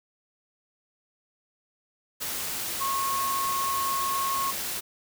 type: tone in noise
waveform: sine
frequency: 1090 Hz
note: C#6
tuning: 29 cents flat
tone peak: -26 dBFS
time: 2.8-4.52 s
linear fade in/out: 20 ms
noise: white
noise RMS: -32 dBFS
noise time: 2.2-4.81 s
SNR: +3 dB
effects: none

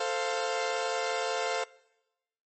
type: chord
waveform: sawtooth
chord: F major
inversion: first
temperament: equal with one note detuned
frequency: 443.8 / 523.3 / 698.5 Hz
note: A4 / C5 / F5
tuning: +15 / 0 / 0 cents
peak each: -29 dBFS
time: 0-1.64 s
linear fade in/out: 5 ms
effects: noise-tail reverb RT60 1.0 s tail -23 dB re dry + MP3 32 kbps

